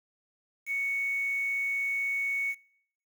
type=tone with quantisation; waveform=sine; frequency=2221 Hz; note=C#7; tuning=3 cents sharp; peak=-28 dBFS; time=0.66-2.55 s; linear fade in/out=50 ms; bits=8; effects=noise-tail reverb RT60 0.7 s tail -24 dB re dry